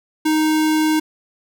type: tone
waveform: square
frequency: 311.1 Hz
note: D#4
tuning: in tune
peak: -15 dBFS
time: 0.25-1 s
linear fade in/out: 10 ms
effects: none